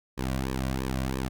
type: tone with flanger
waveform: sawtooth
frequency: 65.41 Hz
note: C2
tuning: in tune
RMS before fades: -30 dBFS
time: 0.17-1.29 s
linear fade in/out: 20 ms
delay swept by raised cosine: 1.4 to 2.37 ms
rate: 3 Hz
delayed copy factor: -0.9
effects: none